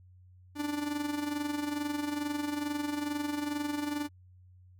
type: tone with amplitude modulation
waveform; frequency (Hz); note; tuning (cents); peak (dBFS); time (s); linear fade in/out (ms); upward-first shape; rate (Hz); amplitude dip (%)
45% pulse; 293.7; D4; 0; -29; 0.55-4.09; 50; sine; 22.3; 60
effects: added 91 Hz sine -54 dBFS peak until 4.79 s